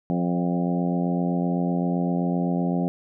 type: harmonic tone with a mistuned harmonic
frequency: 87.8 Hz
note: F2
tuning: 10 cents sharp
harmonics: 2 / 3 / 4 / 5 / 6 / 7 / 8 / 9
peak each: -23 / -27 / -33 / -37 / -36 / -36 / -35 / -37 dBFS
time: 0.1-2.88 s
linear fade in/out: 0 ms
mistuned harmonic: 7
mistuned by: -15 cents
effects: none